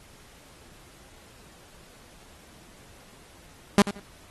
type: tone with echo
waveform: sawtooth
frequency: 202 Hz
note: G#3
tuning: 48 cents flat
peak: -10 dBFS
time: 3.78-3.82 s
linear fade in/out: 0 ms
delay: 89 ms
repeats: 2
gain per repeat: -14 dB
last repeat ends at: 3.998 s
effects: pink hiss -53 dBFS RMS until 4.3 s + AAC 32 kbps